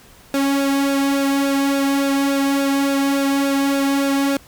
sawtooth tone with flanger, 276.8 Hz, C#4, 2 cents flat, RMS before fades -18 dBFS, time 0.34-4.37 s, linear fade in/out 2 ms, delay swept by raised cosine 0.96 to 2.16 ms, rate 3.5 Hz, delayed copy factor -0.65, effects pink hiss -47 dBFS RMS until 4.47 s

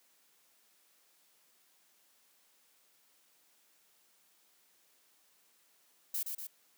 violet noise with echo, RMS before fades -35 dBFS, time 6.14-6.23 s, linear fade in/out 5 ms, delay 120 ms, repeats 2, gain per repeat -4 dB, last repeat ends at 6.47 s, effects white hiss -69 dBFS RMS until 6.77 s + high-pass 200 Hz 12 dB/octave

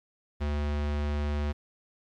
square tone, 73.42 Hz, D2, in tune, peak -28 dBFS, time 0.4-1.53 s, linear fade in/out 20 ms, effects low-pass 4000 Hz 12 dB/octave + 11-bit

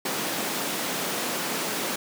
pink high-pass noise, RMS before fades -29 dBFS, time 0.05-1.96 s, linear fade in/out 5 ms, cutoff 190 Hz, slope 24 dB/octave, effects none

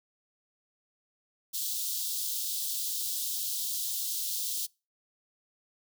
white high-pass noise, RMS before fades -33 dBFS, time 1.53-4.67 s, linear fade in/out 20 ms, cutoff 3300 Hz, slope 48 dB/octave, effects noise-tail reverb RT60 0.3 s tail -26 dB re dry

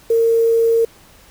sine tone with quantisation, 458 Hz, A#4, 31 cents flat, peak -11 dBFS, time 0.1-0.85 s, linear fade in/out 5 ms, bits 6, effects pink hiss -47 dBFS RMS until 1.3 s

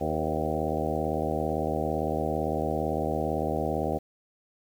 harmonic tone with a mistuned harmonic, 77.78 Hz, D#2, in tune, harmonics 1 / 2 / 3 / 4 / 5 / 6 / 7 / 8 / 9 / 10, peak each -35 / -35 / -35 / -35 / -35 / -35 / -35 / -35 / -35 / -35 dBFS, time 0-3.99 s, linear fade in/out 20 ms, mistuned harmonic 6, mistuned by +42 cents, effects 9-bit

